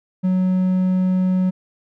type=tone; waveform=triangle; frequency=185 Hz; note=F#3; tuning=in tune; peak=-13 dBFS; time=0.23-1.51 s; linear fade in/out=20 ms; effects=none